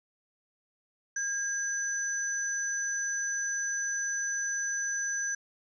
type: tone pair together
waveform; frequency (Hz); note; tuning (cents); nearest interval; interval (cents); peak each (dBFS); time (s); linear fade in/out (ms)
sine; 1618 / 6014; G#6 / F#8; -46 / +27; octave + major seventh; 2273; -32 / -32; 1.16-5.35; 5
effects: none